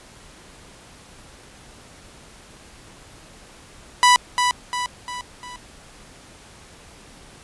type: tone with echo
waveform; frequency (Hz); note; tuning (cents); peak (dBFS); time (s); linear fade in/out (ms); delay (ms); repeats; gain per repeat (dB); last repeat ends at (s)
sawtooth; 987.8; B5; 0; -7; 4.03-4.16; 0; 350; 4; -6; 5.56
effects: pink hiss -46 dBFS RMS until 7.43 s + resampled to 24000 Hz